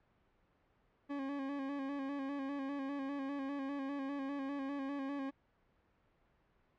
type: tone with vibrato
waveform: 40% pulse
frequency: 277 Hz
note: C#4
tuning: 1 cent flat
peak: -37 dBFS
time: 1.09-5.31 s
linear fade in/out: 20 ms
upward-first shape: square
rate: 5 Hz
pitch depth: 43 cents each way
effects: pink hiss -73 dBFS RMS until 6.78 s + low-pass 2000 Hz 12 dB/octave